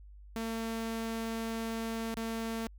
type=tone with dropouts; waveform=sawtooth; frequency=226.1 Hz; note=A3; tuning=47 cents sharp; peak=-30 dBFS; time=0.36-2.67 s; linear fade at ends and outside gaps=0 ms; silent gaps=2.142-2.171 s; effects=added 50 Hz sine -49 dBFS peak until 2.78 s